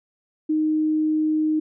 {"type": "tone", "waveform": "sine", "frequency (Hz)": 310, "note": "D#4", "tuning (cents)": -6, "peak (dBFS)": -18, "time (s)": [0.49, 1.6], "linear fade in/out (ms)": 10, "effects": []}